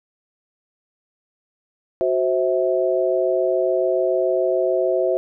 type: tone cluster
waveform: sine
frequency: 370.2 / 524 / 651 Hz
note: F#4 / C5 / E5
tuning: +1 / +2 / -22 cents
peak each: -21 dBFS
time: 2.01-5.17 s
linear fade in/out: 0 ms
effects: none